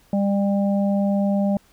harmonic tone, 199.5 Hz, G3, 31 cents sharp, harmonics 1 / 3 / 4, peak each -18 / -25 / -32 dBFS, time 0.13-1.57 s, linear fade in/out 2 ms, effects pink hiss -57 dBFS RMS until 1.72 s

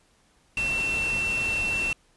sine tone in noise, 2698 Hz, E7, 40 cents sharp, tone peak -24 dBFS, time 0.57-1.93 s, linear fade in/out 2 ms, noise pink, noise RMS -35 dBFS, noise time 0.57-1.93 s, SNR +8 dB, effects pink hiss -63 dBFS RMS until 2.16 s + resampled to 24000 Hz

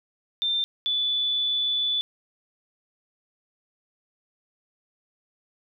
sine tone pair in turn, 3581 / 3473 Hz, A7 / A7, +30 / -23 cents, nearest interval minor second, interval 53 cents, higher first, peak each -22 dBFS, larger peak neither, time 0.42-0.64 / 0.86-2.01 s, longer second, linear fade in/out 0 ms, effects none

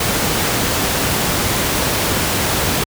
pink noise, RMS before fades -17 dBFS, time 0-2.84 s, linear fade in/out 5 ms, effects high-pass 60 Hz 12 dB/octave

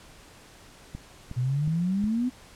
click train, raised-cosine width 5 ms, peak -24 dBFS, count 4, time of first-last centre 0.95-2.041 s, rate 2.75 Hz
sine exponential sweep, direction up, 120 to 257.7 Hz, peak -23 dBFS, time 1.36-2.3 s, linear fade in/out 20 ms
effects pink hiss -51 dBFS RMS until 2.55 s + low-pass 10000 Hz 12 dB/octave

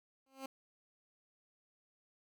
15% pulse tone with exponential growth, 267.4 Hz, C4, 38 cents sharp, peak -33 dBFS, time 0.26-0.46 s, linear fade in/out 5 ms, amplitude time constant 42 ms, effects none

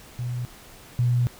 sine tone pair in turn, 122.6 / 121.89 Hz, B2 / B2, -12 / -22 cents, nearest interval unison, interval 10 cents, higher first, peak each -26 / -18 dBFS, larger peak second, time 0.19-0.45 / 0.99-1.27 s, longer second, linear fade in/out 0 ms, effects pink hiss -47 dBFS RMS until 1.39 s

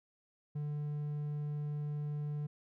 triangle tone, 147.9 Hz, D3, 13 cents sharp, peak -33 dBFS, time 0.55-2.47 s, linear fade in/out 10 ms, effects none

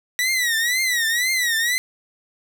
sawtooth tone with vibrato, 1940 Hz, B6, 31 cents flat, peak -15 dBFS, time 0.19-1.78 s, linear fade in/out 0 ms, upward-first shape triangle, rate 2 Hz, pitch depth 160 cents each way, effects none

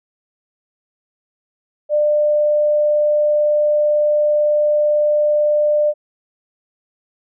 sine tone, 597 Hz, D5, 28 cents sharp, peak -12 dBFS, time 1.89-5.94 s, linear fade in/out 50 ms, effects none

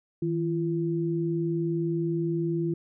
sine tone pair together, 160.26 / 339.9 Hz, E3 / F4, -49 / -47 cents, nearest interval octave + minor second, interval 1302 cents, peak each -28 / -27 dBFS, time 0.22-2.74 s, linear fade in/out 5 ms, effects none

